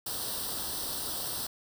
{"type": "noise with comb filter", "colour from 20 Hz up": "white", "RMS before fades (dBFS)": -35, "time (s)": [0.06, 1.47], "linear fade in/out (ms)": 5, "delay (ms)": 0.22, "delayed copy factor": 0.8, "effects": []}